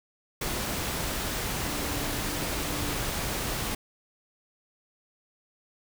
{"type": "tone in noise", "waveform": "sine", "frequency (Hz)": 292.6, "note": "D4", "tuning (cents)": -6, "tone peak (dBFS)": -40, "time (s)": [1.65, 2.94], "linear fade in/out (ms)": 5, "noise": "pink", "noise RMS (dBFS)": -31, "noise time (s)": [0.41, 3.75], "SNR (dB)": -12, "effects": []}